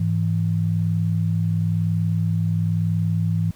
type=tone pair together; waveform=sine; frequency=103.82 / 164.81 Hz; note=G#2 / E3; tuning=0 / 0 cents; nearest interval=minor sixth; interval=800 cents; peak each=-21 dBFS; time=0-3.51 s; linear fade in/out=5 ms; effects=pink hiss -52 dBFS RMS until 3.55 s